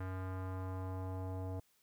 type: tone with low-pass filter sweep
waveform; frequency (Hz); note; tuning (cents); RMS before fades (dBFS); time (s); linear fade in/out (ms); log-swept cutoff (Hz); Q
square; 93.5; F#2; +19; -41; 0-1.6; 5; 1500 to 710; 1.9
effects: white hiss -73 dBFS RMS until 1.82 s